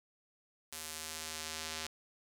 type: tone with band-pass filter sweep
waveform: square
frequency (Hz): 79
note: D#2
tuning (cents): +27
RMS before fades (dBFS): -43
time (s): 0.72-1.87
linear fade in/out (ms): 5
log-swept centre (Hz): 10000 to 5100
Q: 0.77
effects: none